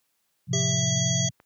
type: chord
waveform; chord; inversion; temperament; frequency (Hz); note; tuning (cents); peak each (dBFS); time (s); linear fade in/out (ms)
sine; F major; first; just; 109.13 / 130.96 / 174.61; A2 / C3 / F3; -14 / +2 / 0; -31 / -26 / -29; 0.47-1.31; 50
type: harmonic tone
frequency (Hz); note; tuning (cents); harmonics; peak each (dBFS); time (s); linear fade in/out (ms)
659.3; E5; 0; 1 / 3 / 5 / 7 / 9 / 10; -35 / -39 / -31 / -37 / -31 / -28; 0.53-1.29; 5
type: tone with exponential decay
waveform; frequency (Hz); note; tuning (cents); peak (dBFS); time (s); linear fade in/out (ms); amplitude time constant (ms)
triangle; 396; G4; +18; -28; 0.53-1.13; 2; 130
type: click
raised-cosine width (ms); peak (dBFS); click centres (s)
0.5; -35; 1.401
effects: white hiss -73 dBFS RMS until 1.45 s + high-pass 60 Hz 12 dB/octave